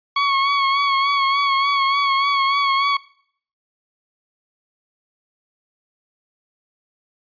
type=tone with vibrato; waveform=sawtooth; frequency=1108.7 Hz; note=C#6; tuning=in tune; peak=-12 dBFS; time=0.16-2.97 s; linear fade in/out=5 ms; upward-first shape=sine; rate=3.4 Hz; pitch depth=37 cents each way; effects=noise-tail reverb RT60 0.6 s tail -21 dB re dry + resampled to 11025 Hz